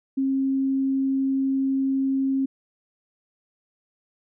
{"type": "tone", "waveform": "sine", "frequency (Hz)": 268.8, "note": "C4", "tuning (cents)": 47, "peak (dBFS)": -20, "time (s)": [0.17, 2.46], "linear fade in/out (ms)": 10, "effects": []}